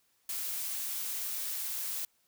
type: noise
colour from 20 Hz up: blue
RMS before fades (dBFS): -36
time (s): 0.29-2.05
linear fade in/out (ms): 2
effects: white hiss -72 dBFS RMS until 2.27 s